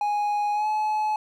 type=tone with pitch glide; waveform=triangle; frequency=829 to 855.3 Hz; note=G#5 to A5; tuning=-3 to -49 cents; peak=-20 dBFS; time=0.01-1.16 s; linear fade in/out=2 ms; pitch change=+54 cents; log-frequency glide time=0.53-0.67 s; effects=none